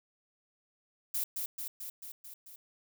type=noise with echo; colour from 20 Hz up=violet; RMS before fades=-33 dBFS; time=1.14-1.24 s; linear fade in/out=5 ms; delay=220 ms; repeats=6; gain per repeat=-3 dB; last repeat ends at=2.56 s; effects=none